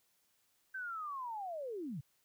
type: linear sweep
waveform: sine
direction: down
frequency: 1568 to 119.4 Hz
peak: -39 dBFS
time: 0.74-2.01 s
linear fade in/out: 10 ms
effects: white hiss -75 dBFS RMS until 2.24 s